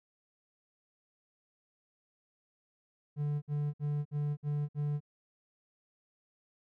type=tone bursts; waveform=triangle; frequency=146.83 Hz; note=D3; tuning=in tune; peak=-28 dBFS; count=6; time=3.16-5.005 s; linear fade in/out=50 ms; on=260 ms; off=57 ms; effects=none